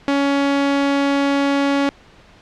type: tone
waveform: sawtooth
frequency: 280 Hz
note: C#4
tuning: 18 cents sharp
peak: -11 dBFS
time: 0.08-1.89 s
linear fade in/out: 0 ms
effects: pink hiss -47 dBFS RMS until 2.41 s + low-pass 4000 Hz 12 dB/octave